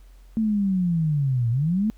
sine linear two-way sweep, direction down then up, 224.9 to 112.9 to 224.9 Hz, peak -19 dBFS, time 0.37-1.9 s, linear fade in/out 0 ms, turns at 1.5 s, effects added 44 Hz sine -45 dBFS peak until 1.97 s + pink hiss -62 dBFS RMS until 1.97 s

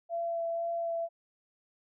sine tone with vibrato, 674 Hz, E5, 38 cents sharp, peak -30 dBFS, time 0.09-1.09 s, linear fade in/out 50 ms, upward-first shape sine, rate 2 Hz, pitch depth 12 cents each way, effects none

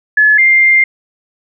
sine tone pair in turn, 1712 / 2103 Hz, A6 / C7, -48 / +8 cents, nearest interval major third, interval 356 cents, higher second, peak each -5 dBFS, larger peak neither, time 0.17-0.38 / 0.38-0.84 s, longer second, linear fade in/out 5 ms, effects none

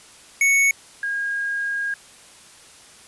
square / sine tone pair in turn, 2217 / 1628.6 Hz, C#7 / G#6, 0 / -34 cents, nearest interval perfect fourth, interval 534 cents, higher first, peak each -15 / -22 dBFS, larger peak first, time 0.41-0.71 / 1.03-1.94 s, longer second, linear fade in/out 2 ms, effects white hiss -47 dBFS RMS until 3.07 s + resampled to 24000 Hz

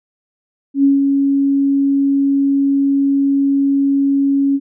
sine tone with ADSR envelope, 277.2 Hz, C#4, in tune, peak -7 dBFS, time 0.74-4.6 s, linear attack 99 ms, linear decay 160 ms, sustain -4 dB, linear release 49 ms, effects none

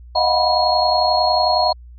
sine tone cluster, 623 / 711 / 742 / 980 / 4295 Hz, D#5 / F5 / F#5 / B5 / C8, +2 / +31 / +5 / -14 / +44 cents, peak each -20 dBFS, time 0.15-1.73 s, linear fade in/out 10 ms, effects added 60 Hz sine -37 dBFS peak until 1.98 s

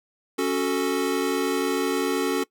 square chord, F# minor, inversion second, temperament equal, 277.2 / 370 / 440 Hz, C#4 / F#4 / A4, 0 / 0 / 0 cents, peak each -27 dBFS, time 0.38-2.44 s, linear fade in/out 10 ms, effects noise-tail reverb RT60 0.1 s tail -21 dB re dry

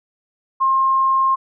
sine tone, 1065 Hz, C6, 30 cents sharp, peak -13 dBFS, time 0.6-1.36 s, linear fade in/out 20 ms, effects none

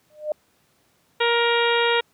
sine tone with exponential growth, 606 Hz, D#5, 46 cents flat, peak -18 dBFS, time 0.1-0.32 s, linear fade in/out 2 ms, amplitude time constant 47 ms
harmonic tone, 470.3 Hz, A#4, 15 cents sharp, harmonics 1 / 2 / 3 / 4 / 5 / 6 / 7 / 8, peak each -21 / -24 / -26 / -27 / -28 / -29 / -29 / -30 dBFS, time 1.2-2.01 s, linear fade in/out 10 ms
effects pink hiss -63 dBFS RMS until 2.13 s + high-pass 100 Hz 12 dB/octave

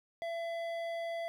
triangle tone with hard clipping, 672 Hz, E5, 33 cents sharp, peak -37 dBFS, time 0.22-1.28 s, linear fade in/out 0 ms, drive 14 dB, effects none

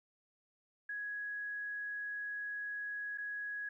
sine tone with dropouts, 1668 Hz, G#6, 7 cents sharp, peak -38 dBFS, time 0.89-3.69 s, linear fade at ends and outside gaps 5 ms, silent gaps 3.176-3.182 s, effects 13-bit

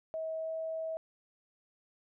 sine tone with pitch glide, 641 to 644.7 Hz, E5 to E5, -49 to -39 cents, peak -34 dBFS, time 0.14-0.97 s, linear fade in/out 0 ms, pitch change +10 cents, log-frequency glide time 0.36-0.51 s, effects none

